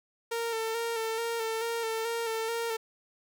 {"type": "tone with vibrato", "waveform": "sawtooth", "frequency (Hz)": 455.3, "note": "A#4", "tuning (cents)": -41, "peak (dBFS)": -26, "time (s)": [0.31, 2.77], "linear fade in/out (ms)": 10, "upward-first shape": "square", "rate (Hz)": 2.3, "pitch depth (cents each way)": 30, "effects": []}